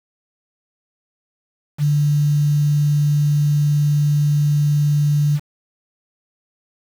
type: tone with quantisation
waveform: sine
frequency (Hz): 146.83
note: D3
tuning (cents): 0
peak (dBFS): -13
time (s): 1.78-5.4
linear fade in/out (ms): 50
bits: 6
effects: none